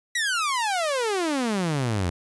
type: exponential sweep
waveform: sawtooth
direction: down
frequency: 1975.5 to 83 Hz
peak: -19 dBFS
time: 0.15-2.1 s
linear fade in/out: 5 ms
effects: resampled to 24000 Hz